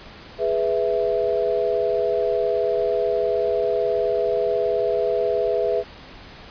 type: chord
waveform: sine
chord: E major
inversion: first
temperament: equal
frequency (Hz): 415.3 / 493.9 / 659.3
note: G#4 / B4 / E5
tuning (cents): 0 / 0 / 0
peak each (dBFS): -23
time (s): 0.38-5.84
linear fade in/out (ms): 50
effects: pink hiss -42 dBFS RMS until 6.5 s + resampled to 11025 Hz